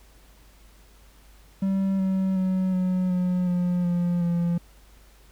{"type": "tone with pitch steps", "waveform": "triangle", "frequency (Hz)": [193.3, 190.09, 186.93, 183.83, 180.77, 177.77, 174.82, 171.91], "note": ["G3", "F#3", "F#3", "F#3", "F#3", "F3", "F3", "F3"], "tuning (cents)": [-24, 47, 18, -11, -40, 31, 2, -27], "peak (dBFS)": -19, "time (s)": [1.62, 4.58], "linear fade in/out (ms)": 5, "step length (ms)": 370, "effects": ["added 50 Hz sine -51 dBFS peak until 5.31 s", "pink hiss -57 dBFS RMS until 5.31 s"]}